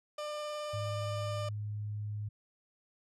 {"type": "tone with vibrato", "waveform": "30% pulse", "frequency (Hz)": 598, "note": "D5", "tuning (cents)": 31, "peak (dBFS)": -34, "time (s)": [0.18, 1.49], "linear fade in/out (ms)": 5, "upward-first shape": "sine", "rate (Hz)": 19, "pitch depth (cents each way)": 9}
{"type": "tone", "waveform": "sine", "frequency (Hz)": 104.8, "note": "G#2", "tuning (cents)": 16, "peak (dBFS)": -35, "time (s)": [0.73, 2.29], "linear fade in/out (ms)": 10}
{"effects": ["low-pass 8000 Hz 12 dB/octave"]}